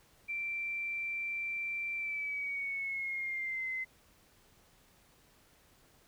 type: tone with pitch glide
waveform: sine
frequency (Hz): 2349 to 2057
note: D7 to C7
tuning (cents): 0 to -30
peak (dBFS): -34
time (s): 0.28-3.85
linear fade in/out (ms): 20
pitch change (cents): -230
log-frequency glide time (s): 1.96-3.69
effects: pink hiss -65 dBFS RMS until 6.07 s